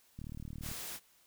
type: click train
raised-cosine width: 5 ms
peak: -32 dBFS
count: 21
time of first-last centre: 0.19-0.715 s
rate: 38.1 Hz
type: noise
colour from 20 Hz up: white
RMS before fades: -43 dBFS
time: 0.61-1 s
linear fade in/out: 50 ms
effects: white hiss -67 dBFS RMS until 1.26 s